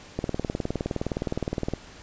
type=click train; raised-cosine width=2 ms; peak=-13 dBFS; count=31; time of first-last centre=0.19-1.736 s; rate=19.4 Hz; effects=pink hiss -47 dBFS RMS until 2.02 s + resampled to 16000 Hz